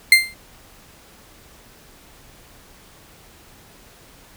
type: tone with exponential decay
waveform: 35% pulse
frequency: 2093 Hz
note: C7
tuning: in tune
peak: -3 dBFS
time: 0.12-0.34 s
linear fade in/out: 2 ms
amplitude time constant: 47 ms
effects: pink hiss -48 dBFS RMS until 4.36 s